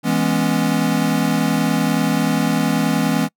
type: chord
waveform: square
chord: C# minor seventh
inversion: first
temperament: equal with one note detuned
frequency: 164.34 / 207.7 / 246.9 / 277.2 Hz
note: E3 / G#3 / B3 / C#4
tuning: -5 / 0 / 0 / 0 cents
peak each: -22 dBFS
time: 0.03-3.29 s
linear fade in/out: 50 ms
effects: noise-tail reverb RT60 0.1 s tail -26 dB re dry